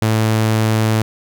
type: tone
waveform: sawtooth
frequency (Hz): 110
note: A2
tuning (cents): 0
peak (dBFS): -9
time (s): 0.02-1.02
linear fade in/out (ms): 0
effects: none